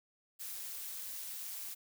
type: noise with amplitude modulation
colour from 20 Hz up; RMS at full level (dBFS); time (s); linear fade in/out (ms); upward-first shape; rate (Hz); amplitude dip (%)
blue; -41; 0.39-1.75; 20; sine; 202; 55
effects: none